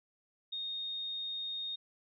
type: tone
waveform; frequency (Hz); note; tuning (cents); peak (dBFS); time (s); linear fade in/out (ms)
sine; 3700; A#7; -14; -36; 0.52-1.76; 10
effects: none